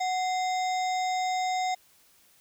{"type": "harmonic tone with a mistuned harmonic", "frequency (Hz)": 740, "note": "F#5", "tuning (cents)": 0, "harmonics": [1, 3, 5, 7, 9, 10], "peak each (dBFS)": [-26, -36, -40, -43, -45, -46], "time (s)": [0, 1.75], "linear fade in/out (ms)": 10, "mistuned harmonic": 3, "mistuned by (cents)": -110, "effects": ["white hiss -61 dBFS RMS until 2.4 s"]}